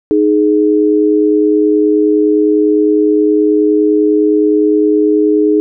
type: tone pair together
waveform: sine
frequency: 309.8 / 419.5 Hz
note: D#4 / G#4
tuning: -7 / +17 cents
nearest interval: perfect fourth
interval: 524 cents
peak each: -10 dBFS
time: 0.11-5.6 s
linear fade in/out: 0 ms
effects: none